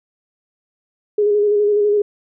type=tone with vibrato; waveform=sine; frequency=414.5 Hz; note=G#4; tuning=3 cents flat; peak=-12 dBFS; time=1.18-2.02 s; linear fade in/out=5 ms; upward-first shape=square; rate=12 Hz; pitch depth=23 cents each way; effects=none

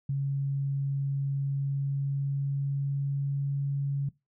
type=tone with pitch glide; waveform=sine; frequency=138.59 to 139.88 Hz; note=C#3 to C#3; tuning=0 to +16 cents; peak=-26 dBFS; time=0.09-4.09 s; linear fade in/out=5 ms; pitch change=+16 cents; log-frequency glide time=1.35-3.56 s; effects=noise-tail reverb RT60 0.2 s tail -20 dB re dry

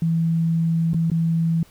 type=tone with dropouts; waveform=sine; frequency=164.81 Hz; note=E3; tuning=in tune; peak=-17 dBFS; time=0.02-1.63 s; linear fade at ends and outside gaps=2 ms; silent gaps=0.934-0.944 / 1.101-1.116 s; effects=pink hiss -53 dBFS RMS until 1.7 s

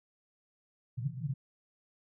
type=band-pass noise; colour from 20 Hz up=pink; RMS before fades=-36 dBFS; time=0.97-1.34 s; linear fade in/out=10 ms; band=120 to 160 Hz; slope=96 dB/octave; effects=none

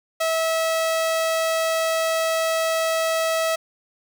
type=tone; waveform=sawtooth; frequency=649 Hz; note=E5; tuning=27 cents flat; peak=-16 dBFS; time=0.2-3.56 s; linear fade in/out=10 ms; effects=none

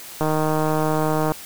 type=click train; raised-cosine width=1 ms; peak=-8 dBFS; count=173; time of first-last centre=0.21-1.32 s; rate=155 Hz; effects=white hiss -38 dBFS RMS until 1.45 s

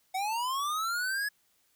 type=linear sweep; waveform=square; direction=up; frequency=736 to 1700 Hz; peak=-30 dBFS; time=0.14-1.29 s; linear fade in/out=10 ms; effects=white hiss -70 dBFS RMS until 1.75 s

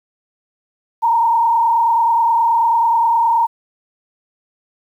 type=tone with frequency modulation; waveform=sine; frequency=925 Hz; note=A#5; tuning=14 cents flat; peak=-11 dBFS; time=1.02-3.47 s; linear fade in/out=20 ms; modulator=29.4 Hz; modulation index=0.97; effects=8-bit

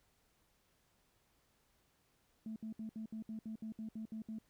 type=tone bursts; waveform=sine; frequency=220 Hz; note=A3; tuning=in tune; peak=-40 dBFS; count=12; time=2.46-4.386 s; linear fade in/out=2 ms; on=100 ms; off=66 ms; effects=tanh soft clip ceiling -37 dBFS + pink hiss -75 dBFS RMS until 4.49 s

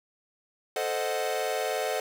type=chord; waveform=45% pulse; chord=A diminished seventh; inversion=none; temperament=equal; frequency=440 / 523.3 / 622.3 / 740 Hz; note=A4 / C5 / Eb5 / Gb5; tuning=0 / 0 / 0 / 0 cents; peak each=-33 dBFS; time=0.76-2 s; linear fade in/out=2 ms; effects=none

